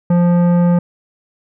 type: tone with tanh clipping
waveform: sine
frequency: 174.61 Hz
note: F3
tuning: in tune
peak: -11 dBFS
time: 0.1-0.79 s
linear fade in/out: 5 ms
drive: 13 dB
effects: none